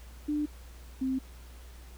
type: tone pair in turn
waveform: sine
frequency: 297.6 / 262.5 Hz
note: D4 / C4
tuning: +23 / +6 cents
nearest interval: major second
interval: 217 cents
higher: first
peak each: -27 dBFS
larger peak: neither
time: 0.28-0.46 / 1.01-1.19 s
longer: neither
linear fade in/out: 10 ms
effects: added 60 Hz sine -46 dBFS peak until 1.97 s + pink hiss -56 dBFS RMS until 1.97 s